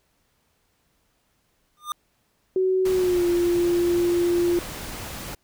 square tone with exponential growth, 1208 Hz, D6, 48 cents sharp, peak -23 dBFS, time 1.77-1.92 s, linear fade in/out 1 ms, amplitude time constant 31 ms
sine tone with pitch glide, 374.8 to 347.7 Hz, F#4 to F4, +22 to -8 cents, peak -18 dBFS, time 2.56-4.59 s, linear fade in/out 2 ms, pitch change -130 cents, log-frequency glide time 2.9-3.26 s
pink noise, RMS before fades -35 dBFS, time 2.85-5.35 s, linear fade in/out 5 ms
effects pink hiss -68 dBFS RMS until 5.43 s

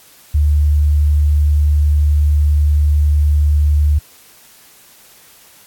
sine tone, 74.1 Hz, D2, 16 cents sharp, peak -9 dBFS, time 0.34-3.99 s, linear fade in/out 10 ms, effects white hiss -45 dBFS RMS until 5.66 s + AAC 64 kbps

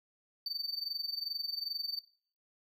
triangle tone with amplitude modulation, 4578 Hz, D8, 45 cents flat, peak -31 dBFS, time 0.46-1.99 s, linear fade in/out 2 ms, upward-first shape sine, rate 22.5 Hz, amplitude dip 90%, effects noise-tail reverb RT60 0.5 s tail -17 dB re dry

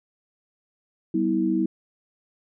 sine tone cluster, 192.1 / 244.9 / 322.5 Hz, G3 / B3 / E4, -35 / -14 / -38 cents, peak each -26 / -27 / -22 dBFS, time 1.14-1.66 s, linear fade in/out 5 ms, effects none

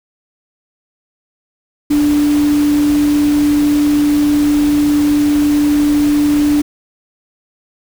sine tone in noise, 293.7 Hz, D4, in tune, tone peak -9 dBFS, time 1.9-6.62 s, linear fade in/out 10 ms, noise pink, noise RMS -26 dBFS, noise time 1.9-6.62 s, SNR +14 dB, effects none

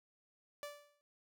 sawtooth tone with exponential decay, 583 Hz, D5, 13 cents flat, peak -37 dBFS, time 0.63-1.01 s, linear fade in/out 0 ms, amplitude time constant 82 ms, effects none

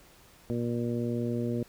harmonic tone, 119 Hz, A#2, 36 cents sharp, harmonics 1 / 2 / 3 / 4 / 5, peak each -33 / -31 / -35 / -37 / -42 dBFS, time 0.5-1.63 s, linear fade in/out 0 ms, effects pink hiss -57 dBFS RMS until 1.68 s

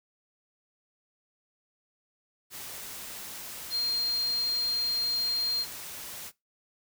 sine tone in noise, 4200 Hz, C8, 6 cents sharp, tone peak -26 dBFS, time 3.7-5.66 s, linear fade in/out 50 ms, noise white, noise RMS -41 dBFS, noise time 2.5-6.32 s, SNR +12 dB, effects noise-tail reverb RT60 0.2 s tail -21 dB re dry

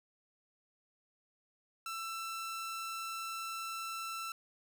sawtooth tone, 1335 Hz, E6, 22 cents sharp, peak -35 dBFS, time 1.86-4.32 s, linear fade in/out 2 ms, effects none

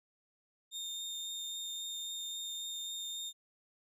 30% pulse tone with vibrato, 3649 Hz, A#7, 38 cents flat, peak -36 dBFS, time 0.71-3.33 s, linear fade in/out 50 ms, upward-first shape triangle, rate 3.7 Hz, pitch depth 8 cents each way, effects none

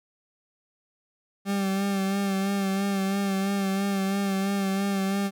40% pulse tone with vibrato, 196 Hz, G3, in tune, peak -23 dBFS, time 1.45-5.31 s, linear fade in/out 50 ms, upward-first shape sine, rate 3 Hz, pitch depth 33 cents each way, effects none

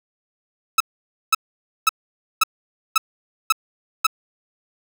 sawtooth tone bursts, 1300 Hz, E6, 24 cents flat, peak -8 dBFS, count 7, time 0.78-4.068 s, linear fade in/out 5 ms, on 24 ms, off 520 ms, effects none

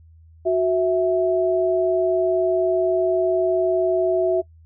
sine tone pair together, 368.2 / 656 Hz, F#4 / E5, -8 / -9 cents, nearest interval minor seventh, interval 999 cents, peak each -19 dBFS, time 0.45-4.42 s, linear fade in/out 20 ms, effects noise-tail reverb RT60 0.1 s tail -24 dB re dry + added 81 Hz sine -46 dBFS peak until 4.65 s

